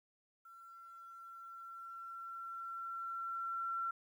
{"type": "tone with level ramp", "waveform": "sine", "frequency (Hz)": 1356, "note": "E6", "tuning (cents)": 49, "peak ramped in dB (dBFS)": [-54, -35], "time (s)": [0.45, 3.91], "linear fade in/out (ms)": 5, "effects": ["12-bit"]}